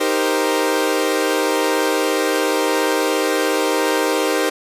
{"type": "chord", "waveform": "sawtooth", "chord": "C minor seventh", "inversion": "first", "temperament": "equal", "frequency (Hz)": [311.1, 392, 466.2, 523.3], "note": ["Eb4", "G4", "Bb4", "C5"], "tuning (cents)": [0, 0, 0, 0], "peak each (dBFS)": -18, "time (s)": [0, 4.5], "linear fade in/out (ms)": 10, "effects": ["resampled to 32000 Hz", "7-bit"]}